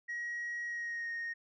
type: tone with pitch glide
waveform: sine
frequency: 1900 to 1857.7 Hz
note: A#6 to A#6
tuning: +33 to -6 cents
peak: -34 dBFS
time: 0.08-1.34 s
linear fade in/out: 20 ms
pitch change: -39 cents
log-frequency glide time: 0.65-1.1 s
effects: tanh soft clip ceiling -34 dBFS